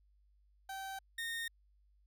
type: tone pair in turn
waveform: 30% pulse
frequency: 774 / 1840.9 Hz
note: G5 / A#6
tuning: -22 / -22 cents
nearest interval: octave + minor third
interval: 1500 cents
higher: second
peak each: -39 / -35 dBFS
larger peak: second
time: 0.69-0.99 / 1.18-1.48 s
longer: neither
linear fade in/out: 5 ms
effects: added 50 Hz sine -66 dBFS peak until 2.06 s

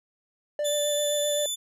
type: tone with vibrato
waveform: triangle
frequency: 587.3 Hz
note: D5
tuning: in tune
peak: -23 dBFS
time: 0.59-1.46 s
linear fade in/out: 2 ms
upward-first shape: sine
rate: 7.7 Hz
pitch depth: 17 cents each way
type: tone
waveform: 20% pulse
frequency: 3504 Hz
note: A7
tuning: 8 cents flat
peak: -22 dBFS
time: 0.64-1.56 s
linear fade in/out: 20 ms
effects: none

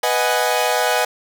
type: chord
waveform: sawtooth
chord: G# minor seventh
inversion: first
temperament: equal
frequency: 493.9 / 622.3 / 740 / 830.6 Hz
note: B4 / D#5 / F#5 / G#5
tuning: 0 / 0 / 0 / 0 cents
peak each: -18 dBFS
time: 0.03-1.05 s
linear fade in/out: 5 ms
effects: none

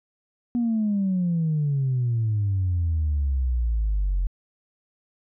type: exponential sweep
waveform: sine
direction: down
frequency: 243.5 to 43.65 Hz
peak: -19 dBFS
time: 0.55-4.27 s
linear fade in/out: 0 ms
effects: tanh soft clip ceiling -17 dBFS

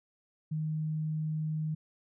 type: tone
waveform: sine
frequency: 155.56 Hz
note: D#3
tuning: in tune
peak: -30 dBFS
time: 0.51-1.75 s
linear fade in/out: 10 ms
effects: none

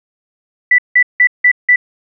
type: tone bursts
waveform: sine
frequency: 1975.5 Hz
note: B6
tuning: in tune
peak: -5 dBFS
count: 5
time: 0.71-1.76 s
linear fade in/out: 5 ms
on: 74 ms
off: 170 ms
effects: none

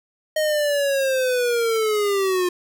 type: linear sweep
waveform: square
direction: down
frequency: 624 to 354.3 Hz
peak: -19 dBFS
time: 0.36-2.49 s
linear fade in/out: 5 ms
effects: none

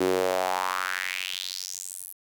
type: tone with high-pass filter sweep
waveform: sawtooth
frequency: 92.5 Hz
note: F#2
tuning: in tune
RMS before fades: -29 dBFS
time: 0-2.13 s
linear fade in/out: 10 ms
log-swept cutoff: 330 to 12000 Hz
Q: 3.6
effects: 8-bit

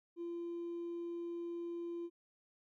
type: tone with hard clipping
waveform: triangle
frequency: 342.3 Hz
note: F4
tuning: 35 cents flat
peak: -39 dBFS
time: 0.16-2.1 s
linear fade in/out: 50 ms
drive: 2 dB
effects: none

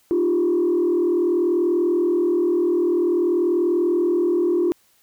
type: tone with frequency modulation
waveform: sine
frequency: 349.2 Hz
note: F4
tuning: in tune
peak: -15 dBFS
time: 0.11-4.72 s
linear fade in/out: 0 ms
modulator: 40.5 Hz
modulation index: 0.85
effects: tanh soft clip ceiling -13 dBFS + white hiss -60 dBFS RMS until 5.02 s

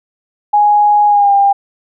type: tone with pitch glide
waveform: sine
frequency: 830.6 to 799.1 Hz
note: G#5 to G5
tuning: 0 to +33 cents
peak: -6 dBFS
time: 0.53-1.53 s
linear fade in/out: 10 ms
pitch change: -67 cents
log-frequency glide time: 1.07-1.33 s
effects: none

